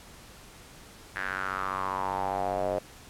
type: tone with band-pass filter sweep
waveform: square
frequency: 47.49 Hz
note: F#1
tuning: 46 cents sharp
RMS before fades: -31 dBFS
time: 1.16-2.79 s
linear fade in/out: 0 ms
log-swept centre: 1700 to 580 Hz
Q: 5.1
effects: pink hiss -50 dBFS RMS until 3.09 s + low-pass 12000 Hz 12 dB/octave